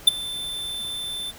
square tone with ADSR envelope, 3543 Hz, A7, 11 cents sharp, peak -7 dBFS, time 0.07-1.32 s, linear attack 8 ms, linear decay 15 ms, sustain -22 dB, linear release 28 ms, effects pink hiss -44 dBFS RMS until 1.38 s

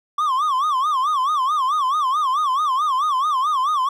triangle tone with vibrato, 1126 Hz, C#6, 27 cents sharp, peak -15 dBFS, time 0.18-3.89 s, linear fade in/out 5 ms, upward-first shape sine, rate 4.6 Hz, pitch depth 180 cents each way, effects none

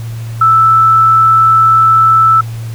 sine tone, 1318.5 Hz, E6, in tune, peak -4 dBFS, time 0.41-2.41 s, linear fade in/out 5 ms, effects added 114 Hz sine -19 dBFS peak until 2.74 s + pink hiss -36 dBFS RMS until 2.74 s

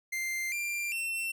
45% pulse tone with pitch steps, 2093 / 2377 / 2699 Hz, C7 / D7 / E7, 0 / +20 / +40 cents, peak -31 dBFS, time 0.12-1.32 s, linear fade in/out 10 ms, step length 400 ms, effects none

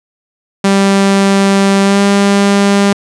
sawtooth tone with pitch glide, 196.6 to 199.92 Hz, G3 to G3, +5 to +34 cents, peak -3 dBFS, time 0.64-2.93 s, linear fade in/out 5 ms, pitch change +29 cents, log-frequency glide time 1.82-2 s, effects resampled to 22050 Hz + 7-bit

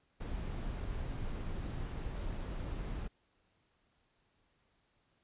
brown noise, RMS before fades -39 dBFS, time 0.2-3.08 s, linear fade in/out 10 ms, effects pink hiss -75 dBFS RMS until 5.23 s + resampled to 8000 Hz

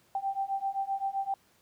sine beating tone pair, 779 / 786.7 Hz, G5 / G5, -11 / +6 cents, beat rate 7.7 Hz, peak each -33 / -32 dBFS, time 0.15-1.34 s, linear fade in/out 2 ms, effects pink hiss -65 dBFS RMS until 1.61 s + high-pass 100 Hz 12 dB/octave

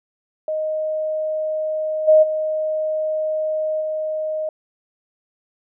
sine tone with level steps, 622.3 Hz, D#5, in tune, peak -20 / -8 / -19 / -21 dBFS, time 0.48-4.49 s, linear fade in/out 2 ms, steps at 2.07 / 2.22 / 3.8 s, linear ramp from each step 20 ms, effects none

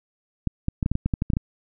clicks, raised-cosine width 5 ms, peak -10 dBFS, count 12, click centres 0.473 / 0.684 / 0.828 / 0.861 / 0.916 / 0.954 / 1.06 / 1.138 / 1.221 / 1.302 / 1.335 / 1.369 s, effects none

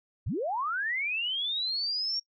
sine linear sweep, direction up, 56.5 to 5588 Hz, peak -28 dBFS, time 0.26-2.2 s, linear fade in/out 10 ms, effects noise-tail reverb RT60 0.1 s tail -24 dB re dry

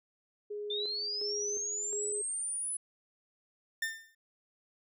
sine tone with tremolo, 415.3 Hz, G#4, in tune, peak -36 dBFS, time 0.5-2.22 s, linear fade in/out 10 ms, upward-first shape square, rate 1.4 Hz, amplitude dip 70%
sine linear sweep, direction up, 3527 to 10140 Hz, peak -33 dBFS, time 0.7-2.77 s, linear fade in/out 5 ms
40% pulse tone with exponential decay, 1798 Hz, A6, 37 cents sharp, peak -28 dBFS, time 3.82-4.15 s, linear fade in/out 5 ms, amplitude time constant 71 ms
effects none

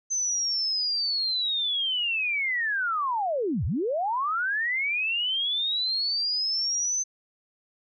sine linear two-way sweep, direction down then up, 6200 to 64 to 6200 Hz, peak -24 dBFS, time 0.1-7.04 s, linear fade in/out 20 ms, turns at 3.65 s, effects none

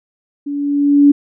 sine tone with level ramp, 286.1 Hz, D4, 45 cents flat, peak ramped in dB -20 to -3 dBFS, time 0.46-1.12 s, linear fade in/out 10 ms, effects none

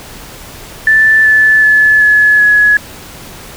sine tone with pitch steps, 1760 / 1741.8 / 1723.8 / 1706 / 1688.3 Hz, A6 / A6 / A6 / G#6 / G#6, 0 / -18 / -36 / +46 / +28 cents, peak -4 dBFS, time 0.87-2.77 s, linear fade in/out 2 ms, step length 380 ms, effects pink hiss -31 dBFS RMS until 3.56 s

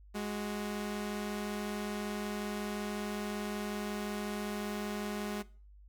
sawtooth tone pair together, 207.7 / 370 Hz, G#3 / F#4, 0 / 0 cents, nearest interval minor seventh, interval 1000 cents, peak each -32 / -38 dBFS, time 0.14-5.43 s, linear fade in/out 20 ms, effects noise-tail reverb RT60 0.4 s tail -20 dB re dry + added 50 Hz sine -53 dBFS peak until 5.88 s

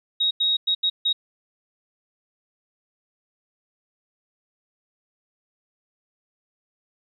sine tone bursts at uneven times, 3781 Hz, A#7, 24 cents sharp, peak -18 dBFS, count 5, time 0.2-0.31 / 0.4-0.57 / 0.67-0.75 / 0.83-0.9 / 1.05-1.13 s, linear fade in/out 10 ms, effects 10-bit

